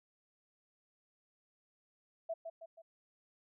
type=tone with echo; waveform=sine; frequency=659.3 Hz; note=E5; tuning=in tune; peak=-35 dBFS; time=2.29-2.34 s; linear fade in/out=10 ms; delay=160 ms; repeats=3; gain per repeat=-6 dB; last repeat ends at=2.82 s; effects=none